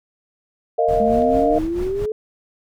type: chord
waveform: sine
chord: Bb suspended fourth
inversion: none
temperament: equal with one note detuned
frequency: 461.6 / 622.3 / 698.5 Hz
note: Bb4 / Eb5 / F5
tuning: -17 / 0 / 0 cents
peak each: -19 dBFS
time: 0.78-1.59 s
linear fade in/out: 10 ms
type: noise with tremolo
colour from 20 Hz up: brown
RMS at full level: -27 dBFS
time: 0.88-2.06 s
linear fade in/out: 5 ms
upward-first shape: sine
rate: 4.5 Hz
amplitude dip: 70%
type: exponential sweep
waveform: sine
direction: up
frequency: 212.3 to 440 Hz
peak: -20 dBFS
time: 1-2.12 s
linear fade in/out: 2 ms
type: click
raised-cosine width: 0.3 ms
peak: -25 dBFS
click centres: 1.221 s
effects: none